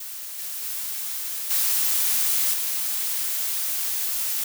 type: noise with level steps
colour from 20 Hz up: blue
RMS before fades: -35 / -32 / -30 / -22 / -26 dBFS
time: 0-4.44 s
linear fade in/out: 5 ms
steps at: 0.38 / 0.62 / 1.5 / 2.53 s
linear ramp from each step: 10 ms
effects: none